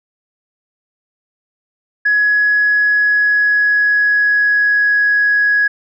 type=tone with pitch glide; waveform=sine; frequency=1680 to 1668.4 Hz; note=G#6 to G#6; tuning=+19 to +7 cents; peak=-9 dBFS; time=2.05-5.68 s; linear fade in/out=10 ms; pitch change=-12 cents; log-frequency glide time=2.94-4.97 s; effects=tanh soft clip ceiling -5 dBFS